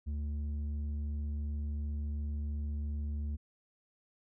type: tone with low-pass filter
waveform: square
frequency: 73.1 Hz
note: D2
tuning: 7 cents flat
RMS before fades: -36 dBFS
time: 0.06-3.37 s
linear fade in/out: 20 ms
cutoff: 150 Hz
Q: 5.7
effects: none